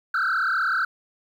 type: tone with frequency modulation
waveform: sine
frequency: 1441 Hz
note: F#6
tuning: 46 cents flat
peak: -18 dBFS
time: 0.14-0.85 s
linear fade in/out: 5 ms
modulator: 35.9 Hz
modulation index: 3.8
effects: tanh soft clip ceiling -19 dBFS + 9-bit